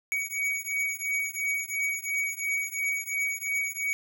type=beating tone pair; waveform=square; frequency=2254 / 2256.9 Hz; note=C#7 / C#7; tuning=+28 / +31 cents; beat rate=2.9 Hz; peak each=-31 / -32 dBFS; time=0.12-3.93 s; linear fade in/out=0 ms; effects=none